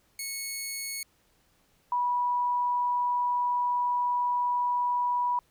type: tone pair in turn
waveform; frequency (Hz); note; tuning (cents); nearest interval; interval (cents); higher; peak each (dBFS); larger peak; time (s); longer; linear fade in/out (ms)
10% pulse / sine; 2200 / 977.2; C#7 / B5; -14 / -19; octave + major second; 1405; first; -24; neither; 0.19-1.03 / 1.92-5.39; second; 2
effects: pink hiss -67 dBFS RMS until 5.5 s